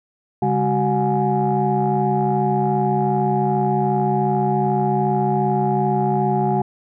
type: tone cluster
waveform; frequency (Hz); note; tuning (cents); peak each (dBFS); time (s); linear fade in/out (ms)
sine; 140.2 / 202.8 / 376.6 / 722 / 836; C#3 / G#3 / F#4 / F#5 / G#5; +20 / -41 / +31 / -43 / +11; -22; 0.42-6.62; 5
effects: tanh soft clip ceiling -7 dBFS